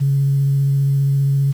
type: tone with vibrato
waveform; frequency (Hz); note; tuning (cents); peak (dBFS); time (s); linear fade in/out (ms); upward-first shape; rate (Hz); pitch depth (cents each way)
sine; 138.59; C#3; 0; -12; 0-1.53; 20; square; 15; 10
effects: tanh soft clip ceiling -8 dBFS + 7-bit